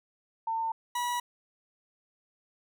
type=tone pair in turn; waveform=sine / 40% pulse; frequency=902 / 970.9 Hz; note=A5 / B5; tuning=+43 / -30 cents; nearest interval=minor second; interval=127 cents; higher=second; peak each=-28 dBFS; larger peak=neither; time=0.47-0.72 / 0.95-1.2 s; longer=neither; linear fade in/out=5 ms; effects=none